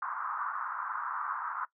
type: band-pass noise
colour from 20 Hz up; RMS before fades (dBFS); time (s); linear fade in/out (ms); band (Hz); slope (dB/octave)
pink; -36; 0.02-1.65; 2; 1000 to 1400; 48
effects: noise-tail reverb RT60 0.1 s tail -18 dB re dry